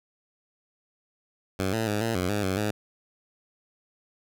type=tone with pitch steps; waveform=10% pulse; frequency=95.2 / 112.4 / 104.4 / 114.2 / 90.5 / 103.5 / 94.6 / 105.5 Hz; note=F#2 / A2 / G#2 / A#2 / F#2 / G#2 / F#2 / G#2; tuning=+50 / +37 / +10 / -35 / -38 / -5 / +39 / +28 cents; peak=-17 dBFS; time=1.59-2.71 s; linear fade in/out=5 ms; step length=140 ms; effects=none